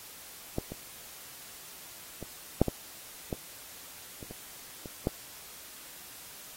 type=clicks; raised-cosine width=2 ms; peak=-16 / -25 / -25 / -7 / -15 / -18 / -29 / -29 / -29 / -13 dBFS; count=10; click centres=0.584 / 0.72 / 2.227 / 2.616 / 2.683 / 3.328 / 4.228 / 4.31 / 4.858 / 5.071 s; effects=white hiss -48 dBFS RMS until 6.56 s + AAC 48 kbps